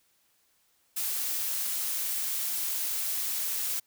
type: noise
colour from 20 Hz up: blue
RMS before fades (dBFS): -31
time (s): 0.96-3.8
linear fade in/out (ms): 10
effects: white hiss -69 dBFS RMS until 3.86 s